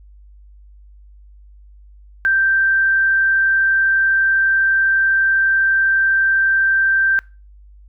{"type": "tone", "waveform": "sine", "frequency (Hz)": 1568, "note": "G6", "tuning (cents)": 0, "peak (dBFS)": -12, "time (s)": [2.25, 7.19], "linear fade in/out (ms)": 0, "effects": ["noise-tail reverb RT60 0.3 s tail -23 dB re dry", "added 50 Hz sine -41 dBFS peak until 7.88 s"]}